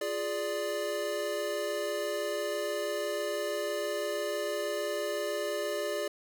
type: chord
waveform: square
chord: D diminished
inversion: first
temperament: equal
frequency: 349.2 / 415.3 / 587.3 Hz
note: F4 / Ab4 / D5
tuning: 0 / 0 / 0 cents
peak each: -40 / -36 / -34 dBFS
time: 0.01-6.08 s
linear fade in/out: 5 ms
effects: none